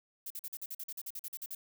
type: noise bursts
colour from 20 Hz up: violet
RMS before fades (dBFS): -41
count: 15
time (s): 0.26-1.55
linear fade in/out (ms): 5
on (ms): 44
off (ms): 45
effects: none